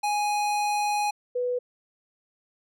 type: tone pair in turn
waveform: square / sine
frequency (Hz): 830.6 / 493.9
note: G#5 / B4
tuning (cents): 0 / 0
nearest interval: major sixth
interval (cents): 900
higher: first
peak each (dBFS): -24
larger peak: neither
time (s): 0.03-1.11 / 1.35-1.59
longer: first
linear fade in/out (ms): 10
effects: low-pass 11000 Hz 12 dB/octave

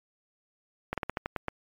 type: slowing click train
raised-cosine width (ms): 0.5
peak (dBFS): -15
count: 8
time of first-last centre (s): 0.93-1.483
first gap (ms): 47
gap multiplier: 1.17
effects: MP3 96 kbps

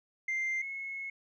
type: tone pair in turn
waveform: sine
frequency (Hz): 2093 / 2181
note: C7 / C#7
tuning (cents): 0 / -29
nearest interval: minor second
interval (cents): 71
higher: second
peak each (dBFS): -28 / -36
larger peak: first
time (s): 0.28-0.62 / 0.62-1.1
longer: second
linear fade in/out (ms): 5
effects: tanh soft clip ceiling -28 dBFS

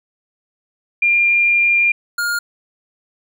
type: tone pair in turn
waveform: sine / square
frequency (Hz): 2398 / 1416.8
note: D7 / F6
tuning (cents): +36 / +24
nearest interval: major sixth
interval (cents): 912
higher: first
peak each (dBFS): -11 / -18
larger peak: first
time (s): 1.02-1.92 / 2.18-2.39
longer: first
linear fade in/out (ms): 5
effects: none

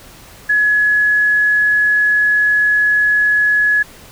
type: tone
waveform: sine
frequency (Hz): 1692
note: G#6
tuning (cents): +32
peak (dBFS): -10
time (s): 0.49-3.83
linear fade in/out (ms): 10
effects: pink hiss -40 dBFS RMS until 4.11 s

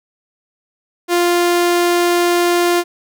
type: tone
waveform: sawtooth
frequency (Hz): 349.2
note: F4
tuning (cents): 0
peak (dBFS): -8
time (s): 1.08-2.84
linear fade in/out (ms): 50
effects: none

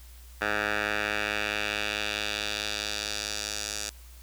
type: tone with band-pass filter sweep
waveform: 10% pulse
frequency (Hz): 104.6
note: G#2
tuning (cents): +13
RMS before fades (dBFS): -31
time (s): 0.41-3.9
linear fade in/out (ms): 5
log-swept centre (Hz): 1600 to 6400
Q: 1.5
effects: added 60 Hz sine -46 dBFS peak until 4.22 s + white hiss -55 dBFS RMS until 4.22 s

